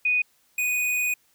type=tone pair in turn; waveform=sine / square; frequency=2481 / 2481 Hz; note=D#7 / D#7; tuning=-6 / -6 cents; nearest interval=unison; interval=0 cents; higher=neither; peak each=-19 / -23 dBFS; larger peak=first; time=0.05-0.22 / 0.58-1.14 s; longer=second; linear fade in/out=5 ms; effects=white hiss -64 dBFS RMS until 1.34 s